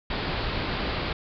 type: low-pass noise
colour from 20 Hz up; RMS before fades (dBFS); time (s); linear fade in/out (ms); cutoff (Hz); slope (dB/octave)
pink; -29; 0.1-1.13; 5; 4800; 96
effects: none